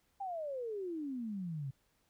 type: exponential sweep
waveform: sine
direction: down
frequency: 810 to 130 Hz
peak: -37 dBFS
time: 0.2-1.71 s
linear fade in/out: 10 ms
effects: pink hiss -75 dBFS RMS until 2.09 s